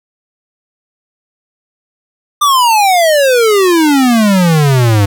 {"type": "exponential sweep", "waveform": "square", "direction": "down", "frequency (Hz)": [1203, 97.7], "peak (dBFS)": -7, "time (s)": [2.41, 5.06], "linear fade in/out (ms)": 10, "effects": []}